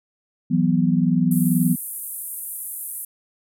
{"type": "chord", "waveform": "sine", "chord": "E suspended second", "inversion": "none", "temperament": "just", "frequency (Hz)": [164.81, 185.42, 247.2], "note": ["E3", "F#3", "B3"], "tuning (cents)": [0, 4, 2], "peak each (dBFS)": -20, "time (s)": [0.5, 1.76], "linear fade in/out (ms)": 20}
{"type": "band-pass noise", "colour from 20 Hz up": "pink", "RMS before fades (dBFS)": -32, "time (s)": [1.31, 3.05], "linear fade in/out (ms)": 5, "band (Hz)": [9500, 14000], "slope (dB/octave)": 48}
{"effects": []}